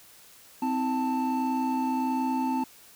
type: tone cluster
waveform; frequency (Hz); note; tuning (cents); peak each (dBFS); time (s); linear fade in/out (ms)
triangle; 258.6 / 320 / 885; C4 / D#4 / A5; -20 / +49 / +10; -25 / -34 / -27; 0.62-2.64; 5
effects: white hiss -53 dBFS RMS until 2.95 s